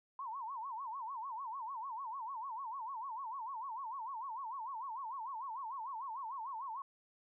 sine tone with vibrato, 987.8 Hz, B5, in tune, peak -40 dBFS, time 0.19-6.82 s, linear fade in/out 2 ms, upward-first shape sine, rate 6.7 Hz, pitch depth 220 cents each way, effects none

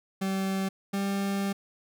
40% pulse tone pair in turn, 192.5 / 197.68 Hz, G3 / G3, -31 / +15 cents, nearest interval unison, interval 46 cents, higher second, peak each -26 dBFS, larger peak neither, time 0.21-0.69 / 0.93-1.53 s, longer second, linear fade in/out 10 ms, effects none

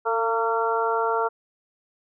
harmonic tone with a mistuned harmonic, 228.3 Hz, A#3, 36 cents flat, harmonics 2 / 3 / 4 / 5 / 6, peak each -25 / -29 / -26 / -31 / -27 dBFS, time 0.05-1.29 s, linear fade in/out 20 ms, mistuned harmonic 2, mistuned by -21 cents, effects none

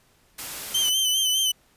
white noise, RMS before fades -34 dBFS, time 0.38-0.9 s, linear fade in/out 10 ms
sawtooth tone with vibrato, 3070 Hz, G7, 37 cents flat, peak -17 dBFS, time 0.74-1.52 s, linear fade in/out 10 ms, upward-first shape sine, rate 4.9 Hz, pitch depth 50 cents each way
effects pink hiss -61 dBFS RMS until 1.76 s + resampled to 32000 Hz

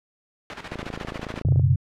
white noise with tremolo, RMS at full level -26 dBFS, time 0.5-1.42 s, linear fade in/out 0 ms, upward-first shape square, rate 14 Hz, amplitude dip 70%
click train, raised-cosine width 2 ms, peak -19 dBFS, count 25, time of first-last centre 0.72-1.596 s, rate 27.4 Hz
sine chord, F# suspended fourth, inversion none, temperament equal, 92.5 / 123.47 / 138.59 Hz, F#2 / B2 / C#3, 0 / 0 / 0 cents, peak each -20 dBFS, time 1.45-1.76 s, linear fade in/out 5 ms
effects low-pass 2000 Hz 12 dB/octave

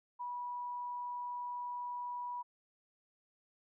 sine tone, 976 Hz, B5, 21 cents flat, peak -38 dBFS, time 0.19-2.43 s, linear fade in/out 20 ms, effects none

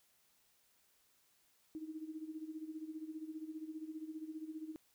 sine tone with tremolo, 314 Hz, D#4, 16 cents sharp, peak -40 dBFS, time 1.75-4.76 s, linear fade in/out 0 ms, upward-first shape sine, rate 15 Hz, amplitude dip 75%, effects white hiss -73 dBFS RMS until 4.94 s

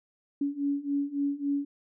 sine beating tone pair, 281.1 / 284.7 Hz, C#4 / C#4, +24 / +46 cents, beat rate 3.6 Hz, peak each -31 / -29 dBFS, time 0.41-1.65 s, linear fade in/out 5 ms, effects none

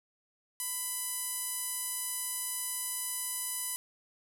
sawtooth tone with band-pass filter, 998 Hz, B5, 18 cents sharp, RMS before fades -36 dBFS, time 0.6-3.76 s, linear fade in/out 0 ms, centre 11000 Hz, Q 2.8, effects none

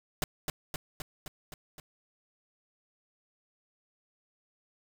pink noise with echo, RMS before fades -29 dBFS, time 0.22-0.24 s, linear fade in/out 2 ms, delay 260 ms, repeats 6, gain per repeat -3 dB, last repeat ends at 1.8 s, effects none

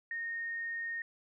sine tone, 1848 Hz, A#6, 16 cents flat, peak -35 dBFS, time 0.11-1.02 s, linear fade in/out 2 ms, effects none

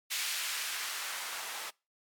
blue noise with band-pass filter sweep, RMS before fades -37 dBFS, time 0.1-1.71 s, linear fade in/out 20 ms, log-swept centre 2400 to 880 Hz, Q 0.91, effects noise-tail reverb RT60 0.3 s tail -26 dB re dry + MP3 96 kbps

